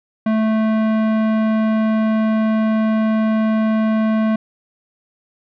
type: tone with tanh clipping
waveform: sine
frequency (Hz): 219.2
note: A3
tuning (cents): -6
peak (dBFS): -16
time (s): 0.26-4.36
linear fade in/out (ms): 5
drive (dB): 17
effects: none